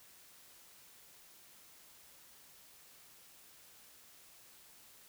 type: silence
effects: white hiss -60 dBFS RMS until 5.08 s